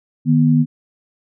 sine tone pair together, 153.7 / 244 Hz, D#3 / B3, -21 / -21 cents, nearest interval minor sixth, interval 800 cents, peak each -13 dBFS, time 0.25-0.66 s, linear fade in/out 50 ms, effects none

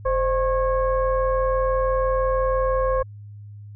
sine tone with frequency modulation, 521 Hz, C5, 7 cents flat, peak -18 dBFS, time 0.05-3.03 s, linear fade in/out 10 ms, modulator 564 Hz, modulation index 0.95, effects added 103 Hz sine -37 dBFS peak until 3.75 s

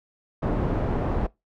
pink low-pass noise, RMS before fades -25 dBFS, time 0.42-1.27 s, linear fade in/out 10 ms, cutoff 770 Hz, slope 12 dB/octave, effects noise-tail reverb RT60 0.2 s tail -22 dB re dry

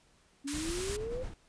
sine exponential sweep, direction up, 272.8 to 523.3 Hz, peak -35 dBFS, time 0.44-1.24 s, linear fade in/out 20 ms
white high-pass noise, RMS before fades -38 dBFS, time 0.47-0.97 s, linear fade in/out 10 ms, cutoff 960 Hz, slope 96 dB/octave
brown noise with tremolo, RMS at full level -39 dBFS, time 0.53-1.34 s, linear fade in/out 5 ms, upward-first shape sine, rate 8.6 Hz, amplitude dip 50%
effects pink hiss -66 dBFS RMS until 1.48 s + resampled to 22050 Hz

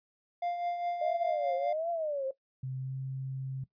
triangle tone with tremolo, 699 Hz, F5, 1 cent sharp, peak -27 dBFS, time 0.42-1.73 s, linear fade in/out 5 ms, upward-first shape triangle, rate 4.9 Hz, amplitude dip 55%
sine tone with vibrato, 604 Hz, D5, 48 cents sharp, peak -30 dBFS, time 1.01-2.31 s, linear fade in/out 5 ms, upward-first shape triangle, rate 1.4 Hz, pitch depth 240 cents each way
sine tone with pitch glide, 130.81 to 132.94 Hz, C3 to C3, 0 to +28 cents, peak -34 dBFS, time 2.63-3.64 s, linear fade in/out 5 ms, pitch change +28 cents, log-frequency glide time 2.78-2.96 s
effects noise-tail reverb RT60 0.1 s tail -17 dB re dry + resampled to 11025 Hz

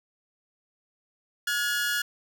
sawtooth tone pair together, 1436.3 / 1683 Hz, F6 / G#6, +48 / +23 cents, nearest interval minor third, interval 275 cents, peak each -24 / -25 dBFS, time 1.47-2.02 s, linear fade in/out 5 ms, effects none

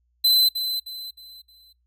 45% pulse tone with echo, 4042 Hz, B7, 39 cents sharp, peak -14 dBFS, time 0.24-0.49 s, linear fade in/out 10 ms, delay 310 ms, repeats 4, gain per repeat -9 dB, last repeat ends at 1.73 s, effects noise-tail reverb RT60 0.2 s tail -26 dB re dry + added 60 Hz sine -65 dBFS peak until 1.86 s

